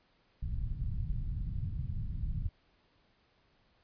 pink low-pass noise, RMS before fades -35 dBFS, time 0.42-2.49 s, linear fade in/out 10 ms, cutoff 140 Hz, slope 24 dB/octave, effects pink hiss -70 dBFS RMS until 3.83 s + resampled to 11025 Hz

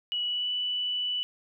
sine tone with pitch glide, 2933 to 2969 Hz, F#7 to F#7, -16 to +5 cents, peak -27 dBFS, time 0.12-1.23 s, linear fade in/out 0 ms, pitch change +21 cents, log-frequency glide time 0.23-0.5 s, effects none

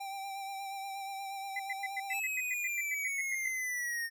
square tone with vibrato, 784 Hz, G5, in tune, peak -39 dBFS, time 0-2.2 s, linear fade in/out 10 ms, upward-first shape sine, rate 8.4 Hz, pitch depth 26 cents each way
sine tone bursts, 2028 Hz, B6, 45 cents sharp, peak -33 dBFS, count 15, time 1.56-3.485 s, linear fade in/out 5 ms, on 35 ms, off 100 ms
square linear sweep, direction down, 2637 to 1829 Hz, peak -34 dBFS, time 2.09-4.1 s, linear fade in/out 50 ms
effects none

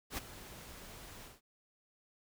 pink noise with ADSR envelope, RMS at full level -37 dBFS, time 0.1-1.41 s, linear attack 79 ms, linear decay 14 ms, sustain -14 dB, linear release 170 ms, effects none

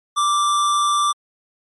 square tone with amplitude modulation, 1174.7 Hz, D6, in tune, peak -15 dBFS, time 0.16-1.13 s, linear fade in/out 20 ms, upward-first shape sine, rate 191 Hz, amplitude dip 25%, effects MP3 48 kbps

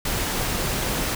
pink noise, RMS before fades -25 dBFS, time 0.05-1.15 s, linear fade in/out 5 ms, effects none

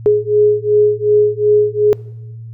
sine beating tone pair, 417.7 / 420.4 Hz, G#4 / G#4, +10 / +21 cents, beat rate 2.7 Hz, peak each -12 dBFS, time 0.06-1.93 s, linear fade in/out 0 ms, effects noise-tail reverb RT60 1.0 s tail -22 dB re dry + added 114 Hz sine -28 dBFS peak until 2.53 s

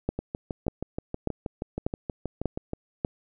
two click trains, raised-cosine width 2 ms, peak -17 / -12 dBFS, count 17 / 6, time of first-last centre 0.19-2.734 / 0.09-3.049 s, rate 6.29 / 1.69 Hz, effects none

